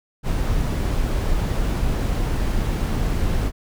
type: noise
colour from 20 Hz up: brown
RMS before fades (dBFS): -21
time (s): 0.23-3.52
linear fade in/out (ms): 50
effects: none